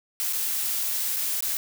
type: noise with dropouts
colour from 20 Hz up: blue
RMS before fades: -27 dBFS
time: 0.2-1.57 s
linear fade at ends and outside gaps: 0 ms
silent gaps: 0.326-0.332 / 1.162-1.167 / 1.406-1.424 s
effects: none